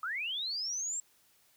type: linear sweep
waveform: sine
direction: up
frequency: 1224 to 7600 Hz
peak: -33 dBFS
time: 0.03-1 s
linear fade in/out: 2 ms
effects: white hiss -67 dBFS RMS until 1.56 s

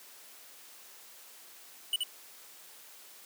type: tone with echo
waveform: square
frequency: 2960 Hz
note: F#7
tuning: in tune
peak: -27 dBFS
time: 1.93-1.96 s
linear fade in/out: 2 ms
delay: 75 ms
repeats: 1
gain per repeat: -3 dB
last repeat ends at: 2.035 s
effects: white hiss -53 dBFS RMS until 3.25 s + high-pass 300 Hz 12 dB/octave

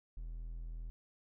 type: tone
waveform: triangle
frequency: 41.2 Hz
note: E1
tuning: in tune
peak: -39 dBFS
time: 0.17-0.9 s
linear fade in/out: 0 ms
effects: none

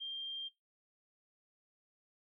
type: tone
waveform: sine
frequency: 3186 Hz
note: G7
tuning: 27 cents sharp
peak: -39 dBFS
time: 0-0.49 s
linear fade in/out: 20 ms
effects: noise-tail reverb RT60 0.2 s tail -18 dB re dry

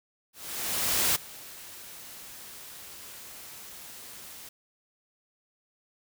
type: noise with ADSR envelope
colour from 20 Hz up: white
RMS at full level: -24 dBFS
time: 0.33-4.49 s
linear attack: 820 ms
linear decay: 16 ms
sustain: -21 dB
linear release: 6 ms
effects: none

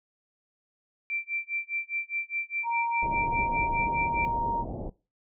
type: tone with tremolo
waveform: sine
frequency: 2349 Hz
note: D7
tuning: in tune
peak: -27 dBFS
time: 1.1-4.25 s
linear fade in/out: 0 ms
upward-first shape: sine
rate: 4.9 Hz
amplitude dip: 100%
type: tone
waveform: sine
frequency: 933 Hz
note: A#5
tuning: 1 cent sharp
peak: -26 dBFS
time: 2.63-4.65 s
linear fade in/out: 50 ms
type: low-pass noise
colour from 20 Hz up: pink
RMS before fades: -35 dBFS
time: 3.02-4.9 s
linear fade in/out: 10 ms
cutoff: 780 Hz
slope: 48 dB/octave
effects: noise-tail reverb RT60 0.3 s tail -21 dB re dry

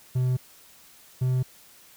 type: tone pair in turn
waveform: triangle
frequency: 127.1 / 127.91 Hz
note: C3 / C3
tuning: -50 / -39 cents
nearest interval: unison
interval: 11 cents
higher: second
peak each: -19 dBFS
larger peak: neither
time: 0.15-0.37 / 1.21-1.43 s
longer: neither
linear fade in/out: 10 ms
effects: white hiss -53 dBFS RMS until 1.96 s

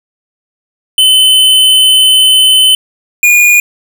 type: tone pair in turn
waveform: square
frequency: 3042 / 2437 Hz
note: F#7 / D#7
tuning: +47 / -37 cents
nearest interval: major third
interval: 384 cents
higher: first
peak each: -4 dBFS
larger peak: neither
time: 0.98-2.75 / 3.23-3.6 s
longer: first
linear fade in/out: 2 ms
effects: none

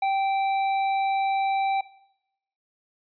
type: tone with hard clipping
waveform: sine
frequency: 780 Hz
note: G5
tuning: 9 cents flat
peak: -23 dBFS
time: 0.02-1.81 s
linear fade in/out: 5 ms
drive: 8 dB
effects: noise-tail reverb RT60 0.8 s tail -19 dB re dry + resampled to 11025 Hz

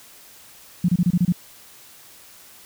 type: tone bursts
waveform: sine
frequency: 177 Hz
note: F3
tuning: 23 cents sharp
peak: -14 dBFS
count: 7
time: 0.84-1.324 s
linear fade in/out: 5 ms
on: 46 ms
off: 27 ms
effects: white hiss -47 dBFS RMS until 2.65 s

